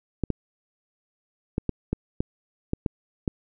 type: clicks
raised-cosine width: 3 ms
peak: -11 dBFS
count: 9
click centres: 0.237 / 0.303 / 1.581 / 1.693 / 1.93 / 2.205 / 2.734 / 2.862 / 3.278 s
effects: none